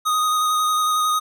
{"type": "tone with vibrato", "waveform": "square", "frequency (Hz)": 1244.5, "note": "D#6", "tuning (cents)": 0, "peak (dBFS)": -18, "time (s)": [0.05, 1.2], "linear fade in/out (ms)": 20, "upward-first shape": "square", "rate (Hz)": 11, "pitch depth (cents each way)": 13, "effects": []}